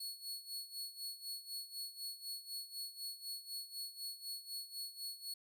sawtooth tone with tremolo, 4375 Hz, C#8, 24 cents flat, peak -38 dBFS, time 0-5.34 s, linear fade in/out 5 ms, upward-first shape sine, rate 4 Hz, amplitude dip 80%, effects none

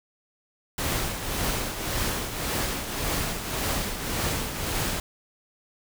pink noise with tremolo, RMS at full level -26 dBFS, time 0.78-5 s, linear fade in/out 2 ms, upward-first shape triangle, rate 1.8 Hz, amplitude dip 60%, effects none

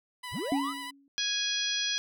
15% pulse tone with vibrato, 987.8 Hz, B5, in tune, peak -31 dBFS, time 0.23-0.91 s, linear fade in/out 10 ms, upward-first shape sine, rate 11 Hz, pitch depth 24 cents each way
triangle linear sweep, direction up, 39.16 to 1371 Hz, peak -30 dBFS, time 0.31-0.74 s, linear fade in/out 50 ms
sine tone with exponential decay, 278.2 Hz, C#4, 6 cents sharp, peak -23 dBFS, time 0.52-1.08 s, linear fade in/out 1 ms, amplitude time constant 120 ms
harmonic tone, 830 Hz, G#5, 1 cent flat, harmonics 2 / 3 / 4 / 5 / 6 / 7, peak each -37 / -38 / -31 / -37 / -36 / -36 dBFS, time 1.18-1.98 s, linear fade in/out 0 ms
effects none

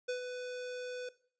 square tone with ADSR envelope, 497.9 Hz, B4, 14 cents sharp, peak -33 dBFS, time 0.08-1.09 s, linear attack 12 ms, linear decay 110 ms, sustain -6 dB, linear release 4 ms, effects noise-tail reverb RT60 0.5 s tail -19 dB re dry + resampled to 16000 Hz

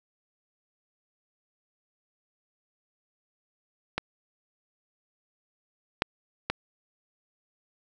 clicks, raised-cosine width 0.3 ms, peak -11 / -6 / -10 dBFS, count 3, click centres 3.98 / 6.021 / 6.5 s, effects none

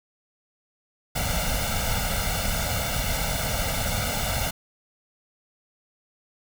pink noise with comb filter, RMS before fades -26 dBFS, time 1.15-4.51 s, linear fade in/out 10 ms, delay 1.4 ms, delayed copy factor +0.95, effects none

